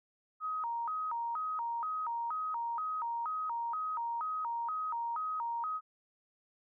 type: tone with vibrato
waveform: sine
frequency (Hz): 1086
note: C#6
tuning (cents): -36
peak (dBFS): -33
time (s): 0.4-5.81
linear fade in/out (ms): 50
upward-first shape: square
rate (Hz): 2.1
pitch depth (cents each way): 260
effects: none